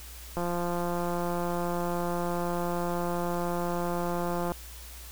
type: click train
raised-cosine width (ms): 1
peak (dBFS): -18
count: 723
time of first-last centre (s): 0.37-4.519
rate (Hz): 174
effects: added 60 Hz sine -44 dBFS peak until 5.11 s + white hiss -47 dBFS RMS until 5.11 s